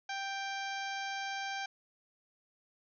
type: harmonic tone with a mistuned harmonic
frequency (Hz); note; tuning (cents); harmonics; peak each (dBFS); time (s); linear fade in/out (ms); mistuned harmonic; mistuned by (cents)
785; G5; +2; 1 / 2 / 3 / 4 / 5 / 6 / 7 / 8; -39 / -41 / -44 / -47 / -51 / -51 / -51 / -52; 0.09-1.66; 5; 4; +20
effects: none